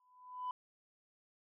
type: tone with exponential growth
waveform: sine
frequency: 1000 Hz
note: B5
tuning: 21 cents sharp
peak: -33 dBFS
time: 0-0.51 s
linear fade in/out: 2 ms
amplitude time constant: 110 ms
effects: tanh soft clip ceiling -34 dBFS